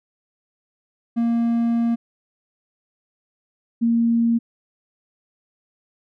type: tone pair in turn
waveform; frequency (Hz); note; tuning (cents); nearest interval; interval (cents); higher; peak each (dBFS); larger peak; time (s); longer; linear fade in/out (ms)
triangle / sine; 233.1 / 232.1; A#3 / A#3; 0 / -7; unison; 7; first; -15; neither; 1.16-1.96 / 3.81-4.39; first; 20
effects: none